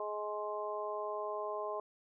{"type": "harmonic tone", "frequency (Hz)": 210, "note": "G#3", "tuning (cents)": 19, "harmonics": [2, 3, 4, 5], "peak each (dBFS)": [-41, -40, -45, -41], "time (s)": [0, 1.8], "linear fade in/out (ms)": 2, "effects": []}